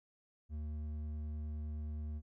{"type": "tone with hard clipping", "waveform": "sine", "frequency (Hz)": 75.8, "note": "D#2", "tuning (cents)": -45, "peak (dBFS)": -40, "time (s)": [0.49, 2.22], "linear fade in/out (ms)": 50, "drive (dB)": 6, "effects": []}